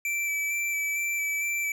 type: tone with vibrato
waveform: square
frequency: 2323 Hz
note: D7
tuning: 20 cents flat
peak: -27 dBFS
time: 0.05-1.72 s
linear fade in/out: 2 ms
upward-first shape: square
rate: 2.2 Hz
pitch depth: 13 cents each way
effects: none